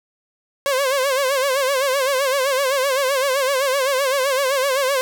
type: tone with vibrato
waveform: sawtooth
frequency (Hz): 539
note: C#5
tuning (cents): -49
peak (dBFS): -13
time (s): 0.66-5.01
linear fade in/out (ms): 0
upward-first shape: sine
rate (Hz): 7.8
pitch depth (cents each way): 100
effects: none